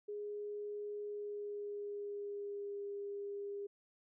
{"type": "tone with pitch glide", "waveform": "sine", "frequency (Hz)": [414.3, 403.9], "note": ["G#4", "G#4"], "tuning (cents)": [-4, -48], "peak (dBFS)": -40, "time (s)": [0.08, 3.67], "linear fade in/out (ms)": 10, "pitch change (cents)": -44, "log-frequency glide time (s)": [1.05, 2.83], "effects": []}